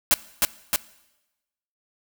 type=noise with echo; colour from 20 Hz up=white; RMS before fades=-17 dBFS; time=0.11-0.14 s; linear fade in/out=0 ms; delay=310 ms; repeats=2; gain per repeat=-2 dB; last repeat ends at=0.76 s; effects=noise-tail reverb RT60 1.0 s tail -20 dB re dry